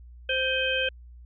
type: harmonic tone with a mistuned harmonic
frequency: 522 Hz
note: C5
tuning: 4 cents flat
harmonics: 1 / 3 / 5 / 6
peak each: -29 / -29 / -29 / -29 dBFS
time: 0.29-0.89 s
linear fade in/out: 5 ms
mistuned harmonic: 5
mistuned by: -56 cents
effects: added 60 Hz sine -44 dBFS peak until 1.25 s